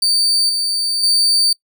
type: tone with level steps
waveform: 35% pulse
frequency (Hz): 4599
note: D8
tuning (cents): -37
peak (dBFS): -11 / -15 / -10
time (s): 0.02-1.53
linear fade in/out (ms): 5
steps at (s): 0.49 / 1.03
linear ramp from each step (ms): 5
effects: noise-tail reverb RT60 0.1 s tail -23 dB re dry

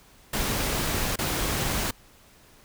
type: noise with dropouts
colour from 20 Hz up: pink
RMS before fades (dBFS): -27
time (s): 0.33-1.91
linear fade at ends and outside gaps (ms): 5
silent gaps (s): 1.159-1.187
effects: pink hiss -55 dBFS RMS until 2.64 s

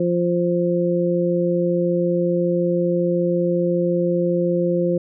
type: harmonic tone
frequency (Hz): 174.61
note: F3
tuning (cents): 0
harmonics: 1 / 2 / 3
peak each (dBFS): -21 / -21 / -21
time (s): 0-4.98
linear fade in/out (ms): 5
effects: none

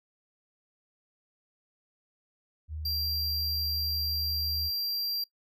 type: tone with vibrato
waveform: sine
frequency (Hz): 77.1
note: D#2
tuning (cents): -15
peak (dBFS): -34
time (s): 2.68-4.71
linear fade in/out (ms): 50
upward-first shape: sine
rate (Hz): 2.7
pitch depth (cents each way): 10
type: tone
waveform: square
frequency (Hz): 4737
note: D8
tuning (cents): +14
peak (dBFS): -30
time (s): 2.85-5.24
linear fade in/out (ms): 5
effects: noise-tail reverb RT60 0.1 s tail -21 dB re dry

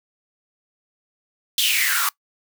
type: noise with high-pass filter sweep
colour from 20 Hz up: white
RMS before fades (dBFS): -20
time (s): 1.58-2.09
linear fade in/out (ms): 2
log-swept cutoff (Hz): 3500 to 1100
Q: 7
effects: noise-tail reverb RT60 0.1 s tail -22 dB re dry

